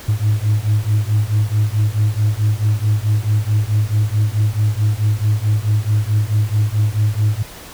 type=beating tone pair; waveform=sine; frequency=103.83 / 108.43 Hz; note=G#2 / A2; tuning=0 / -25 cents; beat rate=4.6 Hz; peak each=-15 dBFS; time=0.08-7.43 s; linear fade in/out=10 ms; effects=tanh soft clip ceiling -9 dBFS + pink hiss -36 dBFS RMS until 7.73 s